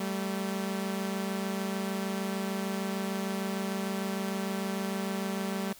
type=tone pair together; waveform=sawtooth; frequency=193.39 / 220 Hz; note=G3 / A3; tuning=-23 / 0 cents; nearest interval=major second; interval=223 cents; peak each=-28 / -32 dBFS; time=0-5.73 s; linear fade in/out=5 ms; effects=white hiss -53 dBFS RMS until 5.79 s